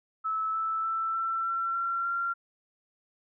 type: tone with pitch steps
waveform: sine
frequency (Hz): 1304 / 1316.1 / 1328.3 / 1340.7 / 1353.1 / 1365.7 / 1378.4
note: E6 / E6 / E6 / E6 / E6 / F6 / F6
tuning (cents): -19 / -3 / +13 / +29 / +45 / -39 / -23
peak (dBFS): -27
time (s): 0.24-2.34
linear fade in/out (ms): 20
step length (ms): 300
effects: none